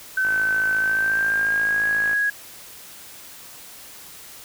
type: tone with pitch glide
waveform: sine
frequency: 1529 to 1657.8 Hz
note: G6 to G#6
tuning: -44 to -4 cents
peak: -18 dBFS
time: 0.17-2.3 s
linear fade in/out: 5 ms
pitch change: +140 cents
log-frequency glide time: 0.77-1.84 s
type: click train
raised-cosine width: 0.5 ms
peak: -19 dBFS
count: 103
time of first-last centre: 0.25-2.132 s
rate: 54.2 Hz
effects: white hiss -42 dBFS RMS until 4.44 s